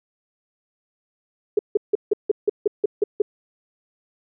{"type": "tone bursts", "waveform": "sine", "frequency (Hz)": 415.3, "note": "G#4", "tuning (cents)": 0, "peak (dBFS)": -13, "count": 10, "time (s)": [1.57, 3.22], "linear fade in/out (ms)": 5, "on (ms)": 21, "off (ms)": 160, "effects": []}